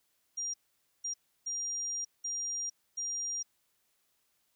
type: tone bursts at uneven times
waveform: sine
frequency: 5700 Hz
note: F8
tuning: 34 cents sharp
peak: -33 dBFS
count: 5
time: 0.37-0.54 / 1.04-1.14 / 1.46-2.05 / 2.24-2.7 / 2.97-3.43 s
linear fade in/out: 10 ms
effects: white hiss -75 dBFS RMS until 4.55 s